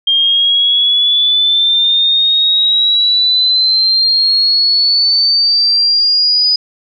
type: exponential sweep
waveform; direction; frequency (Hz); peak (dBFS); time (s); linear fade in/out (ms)
sine; up; 3200 to 4978; -8; 0.07-6.56; 5
effects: none